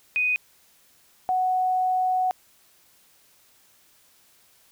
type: tone pair in turn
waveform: sine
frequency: 2492 / 740.9 Hz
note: D#7 / F#5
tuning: +2 / +2 cents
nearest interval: octave + major sixth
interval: 2100 cents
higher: first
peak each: -20 dBFS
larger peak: neither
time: 0.16-0.36 / 1.29-2.31 s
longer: second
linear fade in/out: 0 ms
effects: white hiss -59 dBFS RMS until 4.71 s